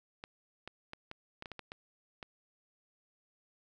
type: clicks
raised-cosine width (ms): 0.3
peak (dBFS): -27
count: 10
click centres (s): 0.239 / 0.676 / 0.934 / 1.114 / 1.424 / 1.458 / 1.517 / 1.593 / 1.719 / 2.228
effects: none